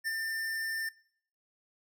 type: tone with ADSR envelope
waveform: square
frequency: 1794 Hz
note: A6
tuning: 33 cents sharp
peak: -30 dBFS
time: 0.04-0.89 s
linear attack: 34 ms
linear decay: 29 ms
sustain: -3 dB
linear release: 5 ms
effects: noise-tail reverb RT60 0.6 s tail -22 dB re dry